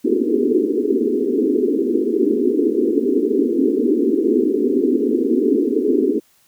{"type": "band-pass noise", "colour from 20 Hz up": "white", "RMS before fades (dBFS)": -17, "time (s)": [0.04, 6.2], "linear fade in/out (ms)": 10, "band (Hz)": [230, 440], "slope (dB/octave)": 96, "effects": ["white hiss -57 dBFS RMS until 6.47 s"]}